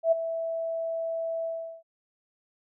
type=tone with ADSR envelope; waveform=sine; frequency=658 Hz; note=E5; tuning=3 cents flat; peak=-16 dBFS; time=0.03-1.83 s; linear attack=88 ms; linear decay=15 ms; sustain=-12 dB; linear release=380 ms; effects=none